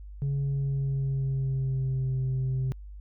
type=tone with pitch glide; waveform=sine; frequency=139.3 to 130.72 Hz; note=C#3 to C3; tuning=+9 to -1 cents; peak=-23 dBFS; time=0.22-2.72 s; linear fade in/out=0 ms; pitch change=-110 cents; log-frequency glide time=0.37-2.16 s; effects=tanh soft clip ceiling -24 dBFS + added 50 Hz sine -40 dBFS peak until 3 s